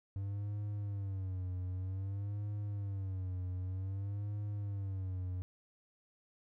triangle tone with vibrato, 97.2 Hz, G2, 14 cents flat, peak -34 dBFS, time 0.16-5.42 s, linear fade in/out 0 ms, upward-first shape sine, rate 0.53 Hz, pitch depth 110 cents each way, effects none

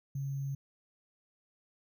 sine tone with sample-and-hold, 137.7 Hz, C#3, 11 cents flat, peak -33 dBFS, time 0.15-0.55 s, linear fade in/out 5 ms, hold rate 6300 Hz, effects none

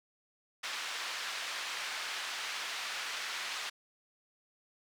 pink band-pass noise, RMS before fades -39 dBFS, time 0.63-3.7 s, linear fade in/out 10 ms, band 1400 to 4900 Hz, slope 12 dB/octave, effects none

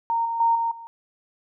sine tone with level steps, 923 Hz, A#5, 17 cents flat, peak -20 / -24 / -16 / -21 / -37 dBFS, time 0.1-0.87 s, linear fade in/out 0 ms, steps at 0.25 / 0.4 / 0.55 / 0.71 s, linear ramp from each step 5 ms, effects none

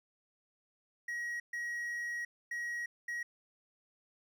triangle tone bursts at uneven times, 1901 Hz, A#6, 33 cents sharp, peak -34 dBFS, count 4, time 1.08-1.4 / 1.53-2.25 / 2.51-2.86 / 3.08-3.23 s, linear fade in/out 5 ms, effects none

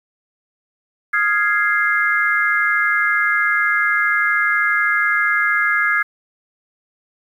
sine chord, F minor seventh, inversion third, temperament equal, 1244.5 / 1396.9 / 1661.2 / 2093 Hz, Eb6 / F6 / Ab6 / C7, 0 / 0 / 0 / 0 cents, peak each -23 / -22 / -17 / -20 dBFS, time 1.13-6.03 s, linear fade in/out 10 ms, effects 8-bit

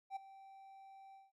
triangle tone with ADSR envelope, 778 Hz, G5, 13 cents flat, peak -36 dBFS, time 0.1-1.32 s, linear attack 61 ms, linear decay 11 ms, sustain -17 dB, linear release 180 ms, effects none

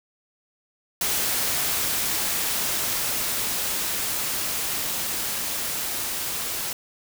white noise with level ramp, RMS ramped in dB -24 to -29 dBFS, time 1.01-6.73 s, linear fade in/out 2 ms, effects none

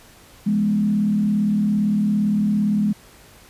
sine tone with frequency modulation, 207.7 Hz, G#3, in tune, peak -16 dBFS, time 0.46-2.93 s, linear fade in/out 10 ms, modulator 37.6 Hz, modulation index 0.61, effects pink hiss -48 dBFS RMS until 3.49 s + resampled to 32000 Hz

